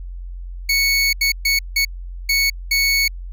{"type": "tone bursts at uneven times", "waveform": "25% pulse", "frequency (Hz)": 2217, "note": "C#7", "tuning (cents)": 0, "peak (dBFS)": -11, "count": 6, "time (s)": [[0.69, 1.13], [1.21, 1.32], [1.45, 1.59], [1.76, 1.85], [2.29, 2.5], [2.71, 3.08]], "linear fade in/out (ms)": 5, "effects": ["added 44 Hz sine -28 dBFS peak until 3.32 s"]}